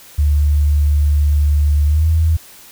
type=tone with pitch glide; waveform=sine; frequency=73.42 to 80.53 Hz; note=D2 to E2; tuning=0 to -40 cents; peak=-10 dBFS; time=0.18-2.37 s; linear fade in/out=10 ms; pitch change=+160 cents; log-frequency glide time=1.85-2.09 s; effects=white hiss -41 dBFS RMS until 2.71 s